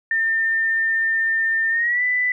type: tone with pitch glide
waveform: sine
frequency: 1804 to 1990.1 Hz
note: A6 to B6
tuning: +43 to +13 cents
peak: -17 dBFS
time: 0.11-2.32 s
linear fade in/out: 2 ms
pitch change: +170 cents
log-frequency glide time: 1.7-2.03 s
effects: none